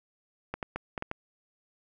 clicks, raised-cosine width 0.5 ms, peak -18 dBFS, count 6, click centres 0.54 / 0.628 / 0.76 / 0.978 / 1.024 / 1.114 s, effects none

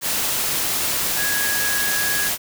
sine tone in noise, 1661.2 Hz, G#6, in tune, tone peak -23 dBFS, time 1.16-2.31 s, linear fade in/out 50 ms, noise white, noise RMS -22 dBFS, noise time 0.01-2.38 s, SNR -4 dB, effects none

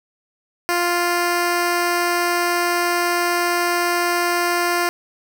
10% pulse tone, 349.2 Hz, F4, in tune, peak -9 dBFS, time 0.69-4.89 s, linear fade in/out 0 ms, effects none

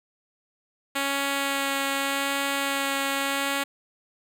5% pulse tone with vibrato, 276.8 Hz, C#4, 2 cents flat, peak -13 dBFS, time 0.95-3.64 s, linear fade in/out 10 ms, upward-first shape sine, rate 0.84 Hz, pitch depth 9 cents each way, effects none

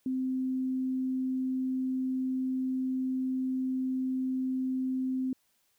sine tone, 259.4 Hz, C4, 15 cents flat, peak -28 dBFS, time 0.06-5.33 s, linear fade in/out 2 ms, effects white hiss -72 dBFS RMS until 5.78 s

